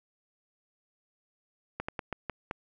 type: slowing click train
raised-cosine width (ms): 0.5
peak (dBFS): -18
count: 6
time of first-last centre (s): 1.8-2.511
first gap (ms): 85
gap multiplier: 1.26
effects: none